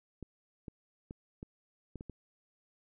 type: clicks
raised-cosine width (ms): 3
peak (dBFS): -30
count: 7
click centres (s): 0.227 / 0.682 / 1.109 / 1.429 / 1.957 / 2.009 / 2.097
effects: none